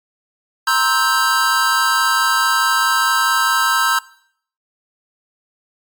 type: chord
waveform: square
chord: C dominant seventh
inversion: third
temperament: just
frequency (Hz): 941.9 / 1046.5 / 1308.1 / 1569.8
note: Bb5 / C6 / E6 / G6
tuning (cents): +18 / 0 / -14 / +2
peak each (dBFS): -22 / -22 / -18 / -18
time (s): 0.67-3.99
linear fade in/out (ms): 5
effects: noise-tail reverb RT60 0.6 s tail -20 dB re dry + MP3 96 kbps